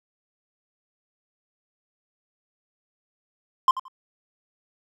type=tone with echo; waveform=triangle; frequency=1046.5 Hz; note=C6; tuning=in tune; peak=-11 dBFS; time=3.68-3.71 s; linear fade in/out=2 ms; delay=86 ms; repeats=2; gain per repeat=-14 dB; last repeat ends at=3.882 s; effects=none